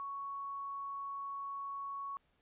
sine tone, 1112 Hz, C#6, 5 cents sharp, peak -39 dBFS, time 0-2.17 s, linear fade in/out 0 ms, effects pink hiss -75 dBFS RMS until 2.41 s + resampled to 8000 Hz

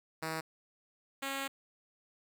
5% pulse tone pair in turn, 160 / 273 Hz, D#3 / C#4, +49 / -26 cents, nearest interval major sixth, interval 925 cents, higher second, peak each -24 dBFS, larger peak neither, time 0.22-0.41 / 1.22-1.48 s, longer second, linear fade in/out 10 ms, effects none

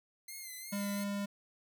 5% pulse tone with vibrato, 2086 Hz, C7, 6 cents flat, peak -34 dBFS, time 0.28-1.04 s, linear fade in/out 5 ms, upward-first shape sine, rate 2.8 Hz, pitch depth 59 cents each way
square tone, 201.6 Hz, G3, 49 cents sharp, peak -35 dBFS, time 0.72-1.26 s, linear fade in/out 10 ms
effects none

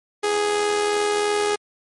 sawtooth tone with amplitude modulation, 415.3 Hz, G#4, in tune, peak -13 dBFS, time 0.23-1.56 s, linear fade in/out 10 ms, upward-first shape sine, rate 83.1 Hz, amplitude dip 45%, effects MP3 48 kbps

